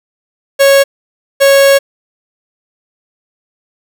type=tone pair in turn; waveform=45% pulse; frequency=552 / 552 Hz; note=C#5 / C#5; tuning=-7 / -7 cents; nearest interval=unison; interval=0 cents; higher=neither; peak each=-4 dBFS; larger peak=neither; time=0.59-0.84 / 1.4-1.79 s; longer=second; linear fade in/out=20 ms; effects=none